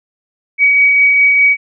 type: tone with tremolo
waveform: sine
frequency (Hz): 2264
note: C#7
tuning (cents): +36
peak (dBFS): -5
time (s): 0.58-1.57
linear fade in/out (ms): 50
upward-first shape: triangle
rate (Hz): 4.9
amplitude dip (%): 30
effects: none